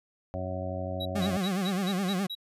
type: harmonic tone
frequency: 92.5 Hz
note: F#2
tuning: in tune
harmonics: 1 / 2 / 3 / 4 / 6 / 7 / 8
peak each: -35 / -40 / -41 / -46 / -37 / -38 / -42 dBFS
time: 0.34-1.37 s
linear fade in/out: 0 ms
type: tone bursts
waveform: triangle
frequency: 3868 Hz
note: B7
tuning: 37 cents flat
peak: -32 dBFS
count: 7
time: 1-2.352 s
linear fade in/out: 10 ms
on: 56 ms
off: 160 ms
type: tone with vibrato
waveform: 40% pulse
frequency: 190 Hz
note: F#3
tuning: 46 cents sharp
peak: -26 dBFS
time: 1.15-2.27 s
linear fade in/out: 10 ms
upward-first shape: sine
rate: 9.6 Hz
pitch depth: 120 cents each way
effects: resampled to 32000 Hz